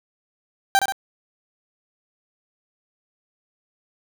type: tone with echo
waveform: 30% pulse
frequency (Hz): 784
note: G5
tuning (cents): 0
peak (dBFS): -11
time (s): 0.75-0.79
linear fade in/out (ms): 0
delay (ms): 66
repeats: 2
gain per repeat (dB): -5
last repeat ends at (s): 0.922
effects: none